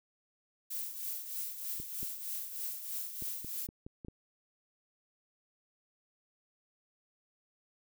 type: noise with tremolo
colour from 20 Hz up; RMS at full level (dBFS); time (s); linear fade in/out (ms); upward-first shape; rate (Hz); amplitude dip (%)
violet; -37; 0.7-3.67; 10; triangle; 3.2; 65
type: clicks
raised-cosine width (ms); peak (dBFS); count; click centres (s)
3; -32; 8; 1.8 / 2.03 / 3.223 / 3.446 / 3.689 / 3.865 / 4.048 / 4.084
effects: none